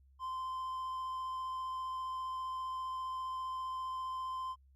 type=tone with vibrato; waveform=triangle; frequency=1037 Hz; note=C6; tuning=16 cents flat; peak=-35 dBFS; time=0.19-4.56 s; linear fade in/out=50 ms; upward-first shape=triangle; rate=15 Hz; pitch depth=10 cents each way; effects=added 67 Hz sine -61 dBFS peak until 4.75 s + Opus 48 kbps